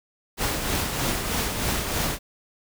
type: noise with tremolo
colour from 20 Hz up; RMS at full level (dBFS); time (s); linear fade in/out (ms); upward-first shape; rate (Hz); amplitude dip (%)
pink; -24; 0.37-2.19; 50; triangle; 3.2; 50
effects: none